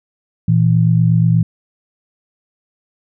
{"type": "tone pair together", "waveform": "sine", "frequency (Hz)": [116.38, 164.81], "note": ["A#2", "E3"], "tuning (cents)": [-2, 0], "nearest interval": "tritone", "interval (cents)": 602, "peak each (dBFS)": -12, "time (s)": [0.48, 1.43], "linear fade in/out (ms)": 5, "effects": []}